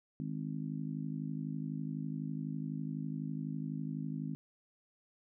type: harmonic tone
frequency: 52 Hz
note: G#1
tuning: 3 cents sharp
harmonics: 3 / 4 / 5 / 6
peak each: -39 / -42 / -41 / -51 dBFS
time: 0.2-4.35 s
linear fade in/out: 0 ms
effects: none